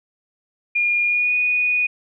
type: tone with pitch glide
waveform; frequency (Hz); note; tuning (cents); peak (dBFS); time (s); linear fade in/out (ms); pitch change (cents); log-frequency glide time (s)
sine; 2421 to 2470; D#7 to D#7; -48 to -13; -16; 0.75-1.87; 10; +35; 1.05-1.34
effects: none